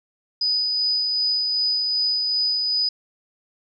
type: tone with tremolo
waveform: sine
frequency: 4978 Hz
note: D#8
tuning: in tune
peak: -18 dBFS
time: 0.41-2.89 s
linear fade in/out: 5 ms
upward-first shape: sine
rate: 2.6 Hz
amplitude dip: 25%
effects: none